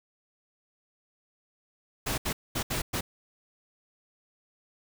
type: noise bursts at uneven times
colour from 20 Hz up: pink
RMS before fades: -30 dBFS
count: 5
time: 2.06-2.18 / 2.25-2.33 / 2.55-2.63 / 2.7-2.82 / 2.93-3.01 s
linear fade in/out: 10 ms
effects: none